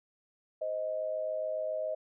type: tone pair together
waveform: sine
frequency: 518.8 / 626 Hz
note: C5 / D#5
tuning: -15 / +10 cents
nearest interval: minor third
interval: 325 cents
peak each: -38 / -32 dBFS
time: 0.61-1.95 s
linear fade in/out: 10 ms
effects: none